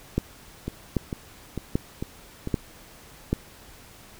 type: two click trains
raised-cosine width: 3 ms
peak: -16 / -9 dBFS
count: 5 / 5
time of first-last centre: 0.68-2.474 / 0.18-3.33 s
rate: 2.23 / 1.27 Hz
effects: pink hiss -49 dBFS RMS until 4.19 s